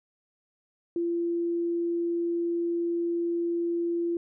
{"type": "tone", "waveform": "sine", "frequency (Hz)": 341.4, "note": "F4", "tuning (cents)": -39, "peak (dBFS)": -25, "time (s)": [0.96, 4.17], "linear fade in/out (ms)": 2, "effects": []}